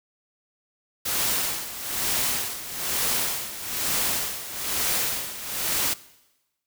white noise with tremolo, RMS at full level -24 dBFS, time 1.05-5.94 s, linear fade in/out 10 ms, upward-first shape sine, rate 1.1 Hz, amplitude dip 75%, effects noise-tail reverb RT60 1.0 s tail -19 dB re dry

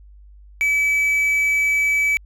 triangle tone with quantisation, 2295 Hz, D7, 40 cents flat, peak -14 dBFS, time 0.61-2.17 s, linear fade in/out 0 ms, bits 7, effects added 50 Hz sine -42 dBFS peak until 2.25 s

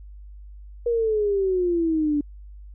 sine exponential sweep, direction down, 478.8 to 288.1 Hz, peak -19 dBFS, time 0.86-2.21 s, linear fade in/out 5 ms, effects added 50 Hz sine -39 dBFS peak until 2.74 s

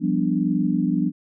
sine chord, G dominant seventh, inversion third, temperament equal, 174.61 / 196 / 246.9 / 293.7 Hz, F3 / G3 / B3 / D4, 0 / 0 / 0 / 0 cents, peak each -24 dBFS, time 0-1.12 s, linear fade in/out 50 ms, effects none

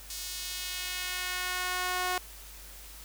sawtooth tone with high-pass filter sweep, 364.2 Hz, F#4, 27 cents flat, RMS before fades -34 dBFS, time 0.1-2.18 s, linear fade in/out 2 ms, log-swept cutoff 5300 to 780 Hz, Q 1, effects added 50 Hz sine -49 dBFS peak until 3.04 s + white hiss -49 dBFS RMS until 3.04 s

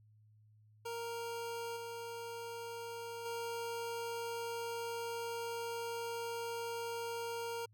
25% pulse tone with level steps, 465.9 Hz, A#4, 1 cent flat, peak -36 / -39 / -35 dBFS, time 0.85-7.66 s, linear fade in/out 10 ms, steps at 1.76 / 3.25 s, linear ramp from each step 10 ms, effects added 107 Hz sine -62 dBFS peak until 7.73 s

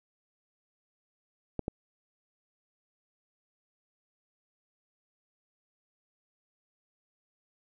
clicks, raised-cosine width 2 ms, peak -18 dBFS, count 2, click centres 1.593 / 1.681 s, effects none

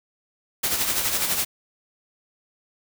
white noise with tremolo, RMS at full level -22 dBFS, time 0.63-1.45 s, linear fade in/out 10 ms, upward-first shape sine, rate 12 Hz, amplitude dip 50%, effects none

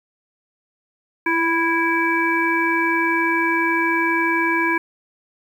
harmonic tone with a mistuned harmonic, 329.6 Hz, E4, in tune, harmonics 1 / 3 / 5 / 7, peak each -22 / -22 / -22 / -22 dBFS, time 1.26-4.78 s, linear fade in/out 5 ms, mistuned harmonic 1, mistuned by +18 cents, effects 8-bit

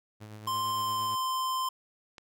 sawtooth tone with tremolo, 106.8 Hz, G#2, 49 cents sharp, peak -38 dBFS, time 0.2-1.16 s, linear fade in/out 20 ms, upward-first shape sine, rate 8.8 Hz, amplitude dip 35%
square tone with pitch glide, 1046.5 to 1038.7 Hz, C6 to C6, 0 to -13 cents, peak -29 dBFS, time 0.47-1.69 s, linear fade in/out 5 ms, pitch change -13 cents, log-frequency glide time 0.72-1.03 s
click, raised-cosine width 0.2 ms, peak -29 dBFS, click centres 2.182 s
effects none

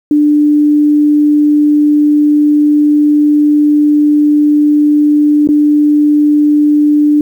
sine tone with dropouts, 296.6 Hz, D4, 17 cents sharp, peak -5 dBFS, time 0.11-7.21 s, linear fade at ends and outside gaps 2 ms, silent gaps 5.474-5.488 s, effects 7-bit

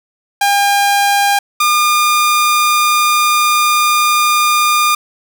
sawtooth tone pair in turn, 805 / 1209.4 Hz, G5 / D#6, +46 / -50 cents, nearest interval perfect fifth, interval 704 cents, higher second, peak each -6 dBFS, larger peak neither, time 0.41-1.39 / 1.6-4.95 s, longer second, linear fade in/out 5 ms, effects none

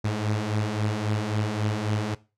sawtooth beating tone pair, 103.83 / 107.53 Hz, G#2 / A2, 0 / -39 cents, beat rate 3.7 Hz, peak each -26 / -22 dBFS, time 0.04-2.15 s, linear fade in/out 10 ms, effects noise-tail reverb RT60 0.3 s tail -19 dB re dry + low-pass 7000 Hz 12 dB/octave

